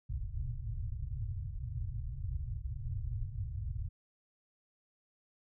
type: low-pass noise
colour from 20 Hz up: white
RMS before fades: -38 dBFS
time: 0.09-3.89 s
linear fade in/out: 10 ms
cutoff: 130 Hz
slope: 96 dB/octave
effects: none